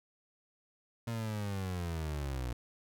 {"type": "linear sweep", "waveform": "30% pulse", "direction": "down", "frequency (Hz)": [117.4, 58.7], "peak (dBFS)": -32, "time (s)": [1.07, 2.53], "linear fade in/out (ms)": 5, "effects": []}